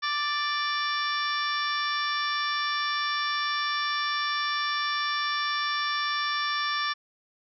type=harmonic tone with a mistuned harmonic; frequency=587.3 Hz; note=D5; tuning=in tune; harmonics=2 / 3 / 4 / 5 / 6 / 7 / 8 / 9; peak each=-29 / -31 / -37 / -42 / -34 / -44 / -40 / -36 dBFS; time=0.02-6.94 s; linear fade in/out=20 ms; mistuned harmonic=9; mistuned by=+57 cents; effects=none